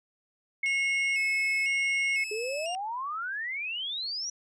sine tone, 2179 Hz, C#7, 30 cents flat, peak -25 dBFS, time 0.63-2.24 s, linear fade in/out 5 ms
sawtooth tone with vibrato, 2699 Hz, E7, 40 cents sharp, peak -31 dBFS, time 0.66-2.75 s, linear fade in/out 0 ms, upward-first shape square, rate 1 Hz, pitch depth 67 cents each way
sine exponential sweep, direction up, 411.5 to 5920 Hz, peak -31 dBFS, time 2.31-4.3 s, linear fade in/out 5 ms
effects resampled to 22050 Hz

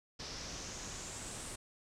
pink noise with low-pass filter sweep, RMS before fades -45 dBFS, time 0.19-1.56 s, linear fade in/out 10 ms, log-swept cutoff 5200 to 8800 Hz, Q 4.1, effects none

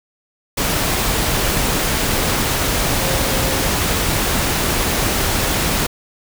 sine tone in noise, 533 Hz, C5, 32 cents sharp, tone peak -27 dBFS, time 2.98-3.68 s, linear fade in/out 10 ms, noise pink, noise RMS -18 dBFS, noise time 0.57-5.87 s, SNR -12 dB, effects none

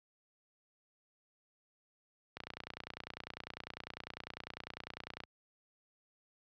click train, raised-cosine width 0.3 ms, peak -26 dBFS, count 87, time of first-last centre 2.37-5.237 s, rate 30 Hz, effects high-pass 60 Hz 12 dB/octave

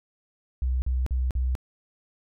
sine tone bursts, 63.5 Hz, B1, 49 cents sharp, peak -22 dBFS, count 4, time 0.62-1.552 s, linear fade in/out 0 ms, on 200 ms, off 44 ms, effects none

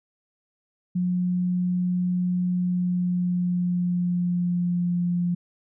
sine tone with pitch glide, 179.7 to 175.39 Hz, F3 to F3, +50 to +8 cents, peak -21 dBFS, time 0.95-5.35 s, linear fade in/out 10 ms, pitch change -42 cents, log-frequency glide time 2.53-5 s, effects none

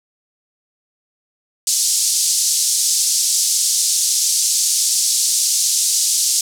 pink band-pass noise, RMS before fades -17 dBFS, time 1.67-6.41 s, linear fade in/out 2 ms, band 5100 to 9800 Hz, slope 24 dB/octave, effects none

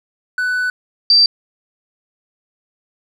triangle / sine tone pair in turn, 1493 / 4675 Hz, F#6 / D8, +15 / -9 cents, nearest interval octave + minor sixth, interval 1976 cents, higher second, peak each -14 / -7 dBFS, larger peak second, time 0.38-0.7 / 1.1-1.26 s, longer first, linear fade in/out 2 ms, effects none

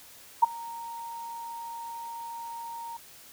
sine tone with ADSR envelope, 929 Hz, A#5, 6 cents flat, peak -12 dBFS, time 0.42-2.97 s, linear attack 14 ms, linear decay 17 ms, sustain -24 dB, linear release 5 ms, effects white hiss -51 dBFS RMS until 3.32 s

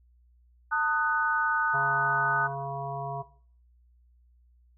sine chord, D# diminished, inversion second, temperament just, 896 / 1244.5 / 1493.4 Hz, A5 / D#6 / F#6, +31 / 0 / +16 cents, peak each -29 / -29 / -26 dBFS, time 0.71-2.48 s, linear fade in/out 20 ms
harmonic tone, 138.59 Hz, C#3, in tune, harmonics 1 / 3 / 5 / 7 / 8, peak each -36 / -42 / -35 / -37 / -43 dBFS, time 1.73-3.23 s, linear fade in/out 20 ms
effects noise-tail reverb RT60 0.5 s tail -17 dB re dry + added 60 Hz sine -58 dBFS peak until 4.77 s

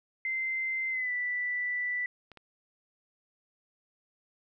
sine tone with pitch glide, 2077 to 1974.1 Hz, C7 to B6, -13 to -1 cents, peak -29 dBFS, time 0.25-2.06 s, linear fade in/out 2 ms, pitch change -88 cents, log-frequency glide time 0.9-1.12 s
clicks, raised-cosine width 0.3 ms, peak -33 dBFS, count 2, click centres 2.317 / 2.373 s
effects none

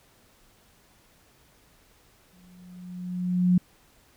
sine tone with exponential growth, 180 Hz, F#3, 47 cents flat, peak -15 dBFS, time 2.33-3.58 s, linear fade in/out 5 ms, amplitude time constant 270 ms, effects pink hiss -60 dBFS RMS until 4.16 s

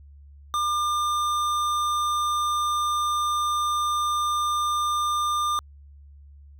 sine tone with tanh clipping, 1200 Hz, D6, 37 cents sharp, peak -24 dBFS, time 0.54-5.59 s, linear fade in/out 0 ms, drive 17 dB, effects added 71 Hz sine -45 dBFS peak until 6.59 s

